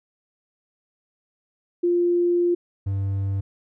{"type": "tone pair in turn", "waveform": ["sine", "triangle"], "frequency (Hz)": [349.2, 97.99], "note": ["F4", "G2"], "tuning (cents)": [0, 0], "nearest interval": "octave + minor seventh", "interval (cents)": 2200, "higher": "first", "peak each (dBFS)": [-17, -20], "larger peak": "first", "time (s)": [[1.83, 2.55], [2.86, 3.41]], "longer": "first", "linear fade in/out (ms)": 10, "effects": []}